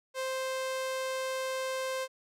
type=tone with low-pass filter; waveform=sawtooth; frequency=523.3 Hz; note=C5; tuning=in tune; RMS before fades=-34 dBFS; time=0.14-2.08 s; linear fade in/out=50 ms; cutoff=12000 Hz; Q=0.72; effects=none